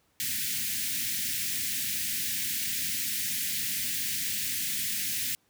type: band-stop noise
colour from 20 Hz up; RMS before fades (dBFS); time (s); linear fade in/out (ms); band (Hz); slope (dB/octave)
white; -31; 0.2-5.35; 0; 280 to 1700; 48
effects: pink hiss -69 dBFS RMS until 5.49 s + high-pass 80 Hz 12 dB/octave

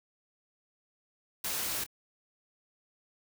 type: noise with echo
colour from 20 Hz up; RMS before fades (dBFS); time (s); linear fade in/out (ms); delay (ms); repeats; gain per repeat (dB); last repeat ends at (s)
white; -34; 1.44-1.84; 5; 25; 1; -13; 1.865
effects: none

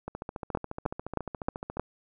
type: two click trains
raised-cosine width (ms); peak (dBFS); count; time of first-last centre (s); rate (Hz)
1; -21 / -13; 25 / 5; 0.08-1.77 / 0.55-1.796; 14.2 / 3.21
effects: none

